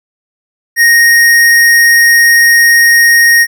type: tone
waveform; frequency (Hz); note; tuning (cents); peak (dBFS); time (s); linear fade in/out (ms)
square; 1864.7; A#6; 0; -4; 0.76-3.47; 50
effects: none